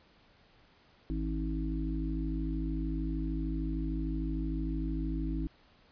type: harmonic tone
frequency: 53.2 Hz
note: G#1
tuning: 42 cents sharp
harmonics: 1 / 3 / 5 / 6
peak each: -33 / -39 / -38 / -38 dBFS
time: 1.1-5.47 s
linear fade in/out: 0 ms
effects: pink hiss -63 dBFS RMS until 5.91 s + resampled to 11025 Hz